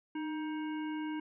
harmonic tone with a mistuned harmonic, 315.3 Hz, D#4, 23 cents sharp, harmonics 1 / 3 / 5 / 7 / 9, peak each -35 / -45 / -49 / -52 / -54 dBFS, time 0.15-1.2 s, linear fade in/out 5 ms, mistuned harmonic 1, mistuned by -49 cents, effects none

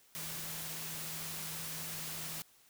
sine tone in noise, 160.2 Hz, E3, 49 cents flat, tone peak -50 dBFS, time 0.15-2.42 s, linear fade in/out 0 ms, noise white, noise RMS -42 dBFS, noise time 0.15-2.42 s, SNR -11 dB, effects white hiss -65 dBFS RMS until 2.69 s

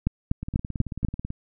two click trains, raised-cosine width 5 ms, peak -19 / -9 dBFS, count 17 / 5, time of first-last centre 0.43-1.304 / 0.07-1.048 s, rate 18.3 / 4.09 Hz, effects none

